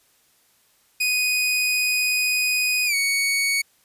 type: tone with pitch glide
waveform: sawtooth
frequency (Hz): 2489 to 2230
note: D#7 to C#7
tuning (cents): 0 to +10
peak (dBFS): -16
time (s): 1-3.62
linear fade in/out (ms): 10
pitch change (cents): -190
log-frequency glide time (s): 2.86-2.95
effects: white hiss -61 dBFS RMS until 3.84 s + resampled to 32000 Hz